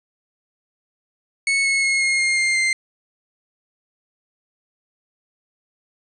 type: tone with pitch steps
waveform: 40% pulse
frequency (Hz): 2204 / 2185 / 2166 / 2147 / 2129 / 2111 / 2092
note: C#7 / C#7 / C#7 / C7 / C7 / C7 / C7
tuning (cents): -11 / -26 / -41 / +44 / +30 / +15 / -1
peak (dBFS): -16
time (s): 1.47-2.73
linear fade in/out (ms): 2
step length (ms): 180
effects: resampled to 24000 Hz + 9-bit